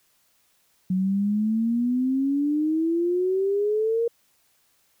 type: exponential sweep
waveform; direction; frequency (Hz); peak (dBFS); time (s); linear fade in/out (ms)
sine; up; 183.1 to 470.7; -20; 0.9-4.08; 5
effects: white hiss -65 dBFS RMS until 5 s